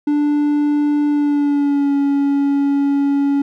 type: tone with pitch glide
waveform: triangle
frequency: 293.7 to 281.1 Hz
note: D4 to C#4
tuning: 0 to +24 cents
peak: -11 dBFS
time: 0.07-3.42 s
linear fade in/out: 5 ms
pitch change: -76 cents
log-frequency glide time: 1.08-1.94 s
effects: none